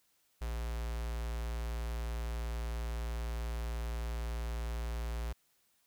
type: tone with notch filter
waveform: square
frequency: 57.7 Hz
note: A#1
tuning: 17 cents flat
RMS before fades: -37 dBFS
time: 0.41-5.33 s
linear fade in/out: 10 ms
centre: 230 Hz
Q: 1
effects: white hiss -73 dBFS RMS until 5.86 s